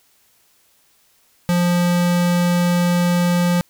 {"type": "tone", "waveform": "square", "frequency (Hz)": 175.5, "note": "F3", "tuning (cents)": 9, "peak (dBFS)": -15, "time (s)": [1.49, 3.61], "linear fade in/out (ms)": 0, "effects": ["white hiss -58 dBFS RMS until 3.69 s"]}